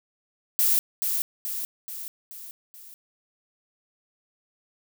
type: noise with echo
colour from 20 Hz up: violet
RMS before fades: -21 dBFS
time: 0.59-0.79 s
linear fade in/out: 0 ms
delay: 430 ms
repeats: 5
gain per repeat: -5 dB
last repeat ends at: 2.94 s
effects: none